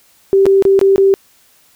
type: tone with dropouts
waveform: sine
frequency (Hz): 389.9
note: G4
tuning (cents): -9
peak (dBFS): -6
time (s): 0.33-1.14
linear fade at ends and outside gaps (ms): 0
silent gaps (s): 0.456-0.465 / 0.624-0.652 / 0.792-0.813 / 0.96-0.98
effects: white hiss -51 dBFS RMS until 1.75 s